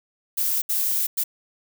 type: noise bursts at uneven times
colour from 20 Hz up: violet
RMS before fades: -23 dBFS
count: 3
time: 0.37-0.62 / 0.69-1.07 / 1.17-1.24 s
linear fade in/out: 10 ms
effects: none